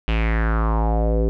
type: tone with low-pass filter sweep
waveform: square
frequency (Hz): 55.4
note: A1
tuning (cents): +13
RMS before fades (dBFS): -19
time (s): 0.08-1.29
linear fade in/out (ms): 0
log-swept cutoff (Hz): 2900 to 420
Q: 4.4
effects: none